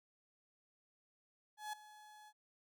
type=tone with ADSR envelope; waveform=35% pulse; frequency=848 Hz; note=G#5; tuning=36 cents sharp; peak=-38 dBFS; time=1.57-2.33 s; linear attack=160 ms; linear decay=6 ms; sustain=-17 dB; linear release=52 ms; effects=none